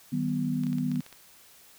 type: chord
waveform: sine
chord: Eb augmented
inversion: none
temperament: equal with one note detuned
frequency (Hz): 155.56 / 191.96 / 246.9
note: Eb3 / G3 / B3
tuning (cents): 0 / -36 / 0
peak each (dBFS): -31 / -33 / -28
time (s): 0.12-1.01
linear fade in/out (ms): 10
type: clicks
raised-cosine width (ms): 0.2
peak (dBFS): -29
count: 9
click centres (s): 0.636 / 0.668 / 0.73 / 0.784 / 0.916 / 0.958 / 1.006 / 1.064 / 1.127
effects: white hiss -55 dBFS RMS until 1.78 s